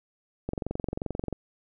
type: click train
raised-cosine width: 2 ms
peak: -17 dBFS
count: 20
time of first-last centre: 0.49-1.327 s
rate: 22.7 Hz
effects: none